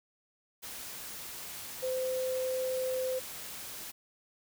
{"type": "tone in noise", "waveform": "sine", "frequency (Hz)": 515, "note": "C5", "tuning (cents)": -28, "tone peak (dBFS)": -30, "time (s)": [1.82, 3.2], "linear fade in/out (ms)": 20, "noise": "white", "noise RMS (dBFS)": -43, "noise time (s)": [0.62, 3.92], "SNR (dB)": 10, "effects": []}